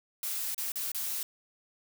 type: noise with dropouts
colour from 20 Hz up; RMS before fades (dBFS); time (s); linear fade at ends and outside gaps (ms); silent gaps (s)
blue; -34; 0.23-1.23; 2; 0.546-0.579 / 0.72-0.757 / 0.918-0.947
effects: none